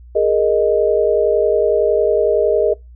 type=chord; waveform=sine; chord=Ab suspended second; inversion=none; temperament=equal; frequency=415.3 / 466.2 / 622.3 Hz; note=Ab4 / Bb4 / Eb5; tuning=0 / 0 / 0 cents; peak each=-16 dBFS; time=0.15-2.74 s; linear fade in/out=10 ms; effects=noise-tail reverb RT60 0.2 s tail -24 dB re dry + added 60 Hz sine -37 dBFS peak until 2.95 s